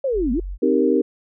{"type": "linear two-way sweep", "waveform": "sine", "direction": "down then up", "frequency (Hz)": [568, 222.6, 376.4], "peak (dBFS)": -18, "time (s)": [0.04, 0.4], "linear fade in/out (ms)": 5, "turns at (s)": 0.32}
{"type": "tone", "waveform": "sine", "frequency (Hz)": 46.25, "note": "F#1", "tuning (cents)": 0, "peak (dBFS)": -26, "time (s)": [0.12, 0.58], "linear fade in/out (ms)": 50}
{"type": "chord", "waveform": "sine", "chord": "C minor seventh", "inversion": "none", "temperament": "equal", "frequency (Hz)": [261.6, 311.1, 392, 466.2], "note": ["C4", "Eb4", "G4", "Bb4"], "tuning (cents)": [0, 0, 0, 0], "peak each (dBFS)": -20, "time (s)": [0.62, 1.02], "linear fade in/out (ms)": 10}
{"effects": []}